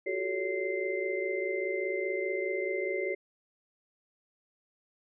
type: tone cluster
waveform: sine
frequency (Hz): 355.4 / 380.3 / 436.1 / 564 / 2080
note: F4 / F#4 / A4 / C#5 / C7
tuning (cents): +30 / +48 / -15 / +30 / -11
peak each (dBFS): -40 / -33 / -37 / -36 / -36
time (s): 0.06-3.15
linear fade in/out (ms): 10
effects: none